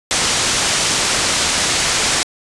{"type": "low-pass noise", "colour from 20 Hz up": "white", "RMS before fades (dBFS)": -17, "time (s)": [0.11, 2.23], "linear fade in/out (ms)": 0, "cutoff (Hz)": 8100, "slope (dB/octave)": 24, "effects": ["resampled to 24000 Hz"]}